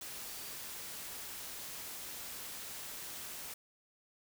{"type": "tone in noise", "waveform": "sine", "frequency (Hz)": 4618, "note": "D8", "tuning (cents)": -30, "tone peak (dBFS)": -55, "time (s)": [0.27, 0.52], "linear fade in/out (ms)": 5, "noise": "white", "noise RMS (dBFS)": -45, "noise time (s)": [0.01, 3.54], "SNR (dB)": -13, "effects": []}